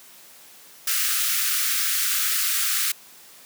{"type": "high-pass noise", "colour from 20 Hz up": "white", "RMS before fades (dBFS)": -23, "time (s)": [0.87, 2.92], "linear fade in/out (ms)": 5, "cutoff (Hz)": 1200, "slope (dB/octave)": 96, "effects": ["white hiss -48 dBFS RMS until 3.45 s", "high-pass 150 Hz 12 dB/octave"]}